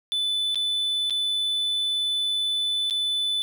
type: tone with dropouts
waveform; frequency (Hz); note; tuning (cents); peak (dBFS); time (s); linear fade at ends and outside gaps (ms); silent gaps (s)
triangle; 3499; A7; -10; -21; 0.12-3.42; 0; 0.546-0.556 / 1.098-1.106 / 2.899-2.908
effects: none